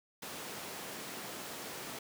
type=high-pass noise; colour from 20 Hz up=pink; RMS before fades=-44 dBFS; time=0.22-1.99 s; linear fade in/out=5 ms; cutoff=220 Hz; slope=12 dB/octave; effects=none